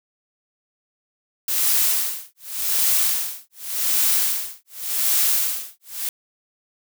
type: noise with tremolo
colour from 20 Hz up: blue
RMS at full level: -18 dBFS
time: 1.48-6.09 s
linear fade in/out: 2 ms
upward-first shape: sine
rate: 0.87 Hz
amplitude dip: 100%
effects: none